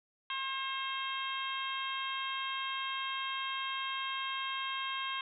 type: harmonic tone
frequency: 535 Hz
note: C5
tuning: 38 cents sharp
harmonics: 2 / 3 / 4 / 5 / 6 / 7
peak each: -38 / -43 / -44 / -43 / -40 / -46 dBFS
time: 0.3-5.21 s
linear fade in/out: 2 ms
effects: none